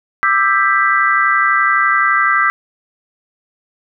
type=chord; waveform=sine; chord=E minor seventh; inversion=third; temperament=just; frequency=1186.7 / 1318.5 / 1582.2 / 1977.8 Hz; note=D6 / E6 / G6 / B6; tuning=+18 / 0 / +16 / +2 cents; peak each=-16 dBFS; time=0.23-2.5 s; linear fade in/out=0 ms; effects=none